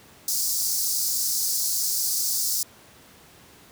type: high-pass noise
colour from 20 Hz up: pink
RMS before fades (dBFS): -25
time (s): 0.28-2.63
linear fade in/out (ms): 2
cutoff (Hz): 4700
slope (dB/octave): 48
effects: pink hiss -51 dBFS RMS until 3.71 s + high-pass 80 Hz 12 dB/octave